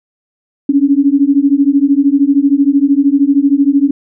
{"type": "beating tone pair", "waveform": "sine", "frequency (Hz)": [274, 287], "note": ["C#4", "D4"], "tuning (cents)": [-20, -40], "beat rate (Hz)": 13, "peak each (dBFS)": -10, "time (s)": [0.69, 3.91], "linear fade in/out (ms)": 5, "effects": []}